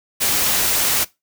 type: noise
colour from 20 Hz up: white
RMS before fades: -18 dBFS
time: 0.2-1.05 s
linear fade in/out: 20 ms
effects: noise-tail reverb RT60 0.2 s tail -20 dB re dry